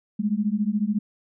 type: beating tone pair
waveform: sine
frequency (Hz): 202.3 / 216.3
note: G#3 / A3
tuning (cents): -45 / -29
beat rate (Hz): 14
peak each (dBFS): -24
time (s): 0.19-0.99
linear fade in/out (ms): 10
effects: none